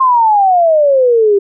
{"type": "exponential sweep", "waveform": "sine", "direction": "down", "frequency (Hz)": [1071, 392], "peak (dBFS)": -6, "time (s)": [0, 1.39], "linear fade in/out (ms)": 10, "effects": []}